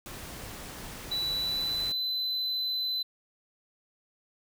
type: noise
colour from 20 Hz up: pink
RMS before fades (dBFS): -42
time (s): 0.06-1.92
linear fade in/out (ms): 0
type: tone with pitch glide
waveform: triangle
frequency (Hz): 3951 to 4027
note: B7 to B7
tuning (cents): 0 to +33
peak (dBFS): -27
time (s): 1.11-3.03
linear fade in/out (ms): 10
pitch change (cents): +33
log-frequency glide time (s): 1.35-2.03
effects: none